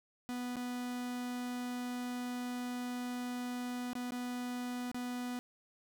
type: tone with dropouts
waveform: 45% pulse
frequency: 246.6 Hz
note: B3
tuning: 2 cents flat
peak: -37 dBFS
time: 0.29-5.39 s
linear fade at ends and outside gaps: 0 ms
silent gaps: 0.558-0.567 / 3.932-3.953 / 4.107-4.121 / 4.915-4.945 s
effects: none